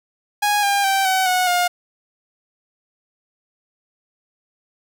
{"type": "tone with pitch steps", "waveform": "sawtooth", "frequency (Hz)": [827, 802.5, 778.8, 755.7, 733.4, 711.7], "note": ["G#5", "G5", "G5", "F#5", "F#5", "F5"], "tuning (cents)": [-8, 40, -12, 36, -15, 33], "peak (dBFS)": -12, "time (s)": [0.42, 1.68], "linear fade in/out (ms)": 10, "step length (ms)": 210, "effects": []}